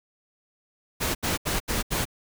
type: noise bursts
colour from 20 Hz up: pink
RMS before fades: -26 dBFS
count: 5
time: 1-2.054 s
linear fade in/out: 20 ms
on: 150 ms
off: 76 ms
effects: none